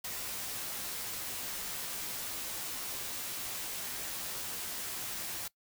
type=noise with comb filter; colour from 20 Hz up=white; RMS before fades=-39 dBFS; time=0.04-5.48 s; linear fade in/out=5 ms; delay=14 ms; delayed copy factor=-0.5; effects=noise-tail reverb RT60 0.1 s tail -21 dB re dry

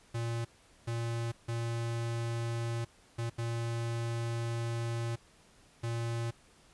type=tone bursts at uneven times; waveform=square; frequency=116.54 Hz; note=A#2; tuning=in tune; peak=-33 dBFS; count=6; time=0.14-0.45 / 0.87-1.32 / 1.48-2.85 / 3.18-3.3 / 3.38-5.16 / 5.83-6.31 s; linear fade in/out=10 ms; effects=pink hiss -62 dBFS RMS until 6.73 s + resampled to 24000 Hz

